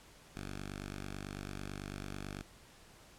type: tone with notch filter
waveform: 5% pulse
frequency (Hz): 49.06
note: G1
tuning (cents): +2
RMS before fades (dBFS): -44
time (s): 0.35-2.43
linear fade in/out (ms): 10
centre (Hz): 510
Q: 1.2
effects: pink hiss -59 dBFS RMS until 3.18 s + low-pass 11000 Hz 12 dB/octave